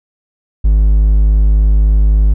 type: tone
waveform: triangle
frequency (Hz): 51.8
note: G#1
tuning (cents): -4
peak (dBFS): -4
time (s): 0.64-2.34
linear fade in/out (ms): 10
effects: none